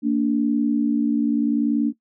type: tone pair together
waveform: sine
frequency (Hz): 229.5 / 290.1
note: A#3 / D4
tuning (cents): -27 / -21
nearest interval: major third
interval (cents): 406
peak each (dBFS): -20 / -19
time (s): 0.02-1.93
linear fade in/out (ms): 50
effects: noise-tail reverb RT60 0.1 s tail -18 dB re dry